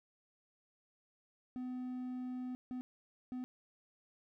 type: tone bursts at uneven times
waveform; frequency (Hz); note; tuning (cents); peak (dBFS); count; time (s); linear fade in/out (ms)
triangle; 252.1; B3; +36; -37; 3; 1.56-2.55 / 2.71-2.81 / 3.32-3.44; 0
effects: none